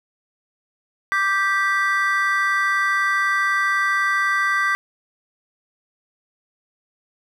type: chord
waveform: triangle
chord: G major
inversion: second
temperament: just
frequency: 1176 / 1568 / 1960 Hz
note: D6 / G6 / B6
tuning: +2 / 0 / -14 cents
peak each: -20 dBFS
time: 1.12-4.75 s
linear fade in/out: 0 ms
effects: none